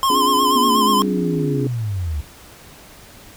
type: tone with vibrato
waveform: square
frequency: 1046.5 Hz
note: C6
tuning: in tune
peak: -15 dBFS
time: 0.03-1.02 s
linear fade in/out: 0 ms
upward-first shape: sine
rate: 8.3 Hz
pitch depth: 61 cents each way
type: chord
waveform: sine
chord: D half-diminished seventh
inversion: third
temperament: equal with one note detuned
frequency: 261.6 / 289.1 / 349.2 / 415.3 Hz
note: C4 / D4 / F4 / Ab4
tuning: 0 / -27 / 0 / 0 cents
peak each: -25 / -24 / -28 / -24 dBFS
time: 0.1-1.67 s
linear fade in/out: 2 ms
type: linear sweep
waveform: sine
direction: down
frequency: 248.1 to 69.3 Hz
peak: -20 dBFS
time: 0.55-2.21 s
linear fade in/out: 5 ms
effects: pink hiss -43 dBFS RMS until 3.36 s